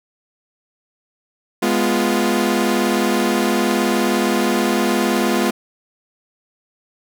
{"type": "chord", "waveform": "sawtooth", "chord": "F diminished", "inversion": "first", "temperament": "equal", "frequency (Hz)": [207.7, 246.9, 349.2], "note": ["Ab3", "Cb4", "F4"], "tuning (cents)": [0, 0, 0], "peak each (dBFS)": -16, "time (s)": [1.62, 5.51], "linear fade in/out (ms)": 10, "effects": []}